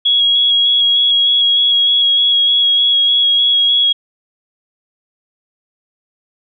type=tone with vibrato; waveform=sine; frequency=3322 Hz; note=G#7; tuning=in tune; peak=-9 dBFS; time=0.05-3.93 s; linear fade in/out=10 ms; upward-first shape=square; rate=3.3 Hz; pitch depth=11 cents each way; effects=none